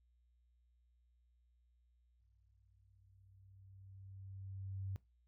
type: tone with exponential growth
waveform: sine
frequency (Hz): 96.5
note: G2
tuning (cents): -27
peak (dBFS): -39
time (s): 2.2-4.96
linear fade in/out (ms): 0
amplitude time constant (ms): 600
effects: noise-tail reverb RT60 0.2 s tail -18 dB re dry + added 60 Hz sine -70 dBFS peak until 5.27 s